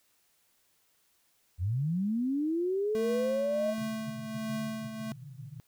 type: linear sweep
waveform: sine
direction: up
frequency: 79.2 to 643 Hz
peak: -27 dBFS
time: 1.58-3.75 s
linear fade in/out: 50 ms
type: tone with tremolo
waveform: square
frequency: 220 Hz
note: A3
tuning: in tune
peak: -32 dBFS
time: 2.95-5.12 s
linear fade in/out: 0 ms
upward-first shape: triangle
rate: 1.4 Hz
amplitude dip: 60%
type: band-pass noise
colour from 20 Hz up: white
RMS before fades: -45 dBFS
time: 3.78-5.6 s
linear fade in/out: 0 ms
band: 120 to 150 Hz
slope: 96 dB/octave
effects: white hiss -70 dBFS RMS until 5.67 s